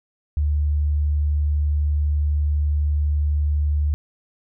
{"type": "tone", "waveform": "sine", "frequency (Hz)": 74, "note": "D2", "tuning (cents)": 14, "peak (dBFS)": -17, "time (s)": [0.37, 3.94], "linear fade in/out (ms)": 0, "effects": []}